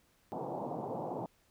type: band-pass noise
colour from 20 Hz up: white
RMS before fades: -39 dBFS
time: 0.32-1.26 s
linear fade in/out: 0 ms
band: 120 to 900 Hz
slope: 48 dB/octave
effects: pink hiss -70 dBFS RMS until 1.5 s